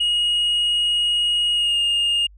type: tone with pitch glide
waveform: sine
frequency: 2882 to 2834 Hz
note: F#7 to F7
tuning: -46 to +25 cents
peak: -14 dBFS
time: 0-2.27 s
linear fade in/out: 10 ms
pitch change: -29 cents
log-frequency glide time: 1.53-1.78 s
effects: tanh soft clip ceiling -16 dBFS + added 50 Hz sine -44 dBFS peak until 2.37 s